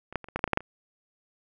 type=clicks; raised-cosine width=0.5 ms; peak=-26 / -12 / -26 / -29 / -13 / -24 / -6 / -18 / -8 / -7 / -29 dBFS; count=11; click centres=0.126 / 0.157 / 0.243 / 0.286 / 0.36 / 0.392 / 0.441 / 0.477 / 0.533 / 0.574 / 0.606 s; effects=none